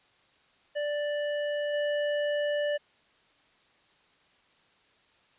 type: tone with level steps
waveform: square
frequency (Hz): 587.3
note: D5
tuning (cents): 0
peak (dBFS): -29 / -27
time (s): 0.75-2.78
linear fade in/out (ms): 20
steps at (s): 1.73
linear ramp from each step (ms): 10
effects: white hiss -64 dBFS RMS until 5.38 s + resampled to 8000 Hz